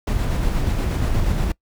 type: noise with tremolo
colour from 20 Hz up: brown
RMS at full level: -19 dBFS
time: 0.07-1.52 s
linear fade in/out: 5 ms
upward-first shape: square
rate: 8.4 Hz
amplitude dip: 25%
effects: noise-tail reverb RT60 0.1 s tail -23 dB re dry